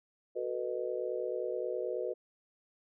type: chord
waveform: sine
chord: B dominant seventh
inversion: second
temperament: just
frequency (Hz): 370.4 / 444.5 / 493.9 / 617.4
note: F#4 / A4 / B4 / D#5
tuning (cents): +2 / +18 / 0 / -14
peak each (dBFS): -38 / -40 / -36 / -40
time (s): 0.35-2.14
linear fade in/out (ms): 20
effects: none